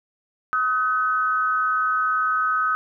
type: tone pair together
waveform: sine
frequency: 1268.9 / 1509 Hz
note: D#6 / F#6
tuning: +34 / +34 cents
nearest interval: minor third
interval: 300 cents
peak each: -20 / -24 dBFS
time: 0.53-2.75 s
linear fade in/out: 0 ms
effects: none